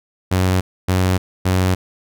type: tone bursts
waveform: sawtooth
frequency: 92.6 Hz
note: F#2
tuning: 2 cents sharp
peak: -10 dBFS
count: 3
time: 0.31-1.75 s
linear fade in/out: 10 ms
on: 300 ms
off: 270 ms
effects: none